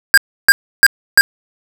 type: tone bursts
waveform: square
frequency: 1611 Hz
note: G6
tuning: 47 cents sharp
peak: -3 dBFS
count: 4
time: 0.14-1.21 s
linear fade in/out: 0 ms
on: 35 ms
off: 310 ms
effects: 7-bit